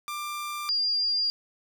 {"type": "tone pair in turn", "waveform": ["sawtooth", "sine"], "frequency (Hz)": [1187, 4802], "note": ["D6", "D8"], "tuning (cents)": [18, 38], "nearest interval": "2 octaves", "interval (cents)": 2420, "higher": "second", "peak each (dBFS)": [-28, -23], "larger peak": "second", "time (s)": [[0.08, 0.69], [0.69, 1.3]], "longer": "neither", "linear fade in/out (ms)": 0, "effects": []}